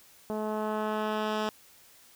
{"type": "tone with low-pass filter sweep", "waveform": "10% pulse", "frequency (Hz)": 214.6, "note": "A3", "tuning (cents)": -43, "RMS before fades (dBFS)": -31, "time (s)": [0.3, 1.49], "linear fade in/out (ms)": 0, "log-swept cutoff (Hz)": [660, 5500], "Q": 0.75, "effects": ["white hiss -57 dBFS RMS until 2.15 s"]}